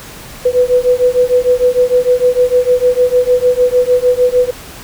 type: beating tone pair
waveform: sine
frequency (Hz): 493.9 / 500.5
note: B4 / B4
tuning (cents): 0 / +23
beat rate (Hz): 6.6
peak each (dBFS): -11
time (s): 0.45-4.51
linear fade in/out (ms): 10
effects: pink hiss -32 dBFS RMS until 4.83 s